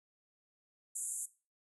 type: band-pass noise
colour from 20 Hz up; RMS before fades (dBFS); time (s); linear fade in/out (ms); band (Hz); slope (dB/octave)
pink; -40; 0.95-1.26; 10; 7000 to 11000; 96
effects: noise-tail reverb RT60 0.3 s tail -17 dB re dry